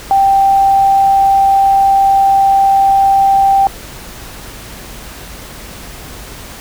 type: tone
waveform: sine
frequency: 784 Hz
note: G5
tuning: in tune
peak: -6 dBFS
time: 0.11-3.67 s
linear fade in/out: 0 ms
effects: added 50 Hz sine -36 dBFS peak until 6.6 s + pink hiss -31 dBFS RMS until 6.6 s